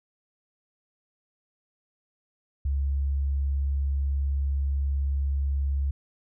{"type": "tone", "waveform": "sine", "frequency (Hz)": 69.3, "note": "C#2", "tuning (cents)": 0, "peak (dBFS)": -23, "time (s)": [2.65, 5.91], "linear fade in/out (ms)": 5, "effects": []}